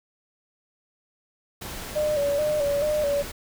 pink noise, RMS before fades -36 dBFS, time 1.61-3.32 s, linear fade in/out 10 ms
sine tone with vibrato, 587.3 Hz, D5, in tune, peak -21 dBFS, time 1.95-3.23 s, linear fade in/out 20 ms, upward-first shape square, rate 2.3 Hz, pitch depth 50 cents each way
effects none

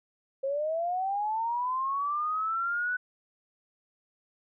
sine linear sweep, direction up, 531 to 1497 Hz, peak -27 dBFS, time 0.43-2.97 s, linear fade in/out 10 ms, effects none

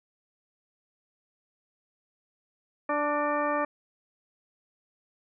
harmonic tone with a mistuned harmonic, 293.7 Hz, D4, in tune, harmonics 1 / 2 / 3 / 4 / 5 / 6 / 8, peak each -33 / -29 / -33 / -30 / -41 / -35 / -42 dBFS, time 2.89-3.65 s, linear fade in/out 5 ms, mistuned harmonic 6, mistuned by +37 cents, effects none

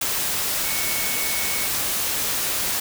sine tone in noise, 2217 Hz, C#7, in tune, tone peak -31 dBFS, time 0.65-1.67 s, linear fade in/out 5 ms, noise white, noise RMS -24 dBFS, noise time 0.01-2.8 s, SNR -10 dB, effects none

